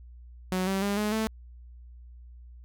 sawtooth tone with pitch steps, 185 / 193.19 / 201.7 / 210.7 / 220 Hz, F#3 / G3 / G3 / G#3 / A3, 0 / -25 / +50 / +25 / 0 cents, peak -22 dBFS, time 0.52-1.27 s, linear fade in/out 0 ms, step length 150 ms, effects added 60 Hz sine -45 dBFS peak until 2.64 s

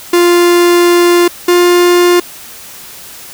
45% pulse tone pair in turn, 349.1 / 352.7 Hz, F4 / F4, -1 / +17 cents, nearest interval unison, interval 18 cents, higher second, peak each -5 dBFS, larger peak neither, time 0.13-1.28 / 1.48-2.2 s, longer first, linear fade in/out 5 ms, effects white hiss -31 dBFS RMS until 3.33 s

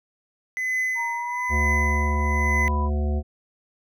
triangle tone with tremolo, 2025 Hz, B6, 43 cents sharp, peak -19 dBFS, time 0.57-2.68 s, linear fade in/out 0 ms, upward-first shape triangle, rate 1.1 Hz, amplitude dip 80%
sine tone with pitch glide, 942 to 990 Hz, A#5 to B5, +18 to +4 cents, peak -27 dBFS, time 0.95-2.9 s, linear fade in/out 50 ms, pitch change +86 cents, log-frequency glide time 1.14-1.42 s
harmonic tone, 73.42 Hz, D2, in tune, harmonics 1 / 3 / 5 / 7 / 9 / 10, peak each -21 / -31 / -35 / -38 / -40 / -41 dBFS, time 1.49-3.23 s, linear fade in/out 50 ms
effects none

